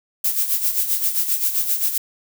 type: noise with tremolo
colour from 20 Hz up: violet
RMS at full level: -18 dBFS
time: 0.24-1.98 s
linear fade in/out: 5 ms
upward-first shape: sine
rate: 7.6 Hz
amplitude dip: 65%
effects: none